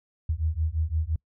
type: beating tone pair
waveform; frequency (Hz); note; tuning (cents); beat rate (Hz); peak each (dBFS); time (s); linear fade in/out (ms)
sine; 76.7 / 82.5; D#2 / E2; -24 / +2; 5.8; -27; 0.29-1.16; 5
effects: noise-tail reverb RT60 0.1 s tail -26 dB re dry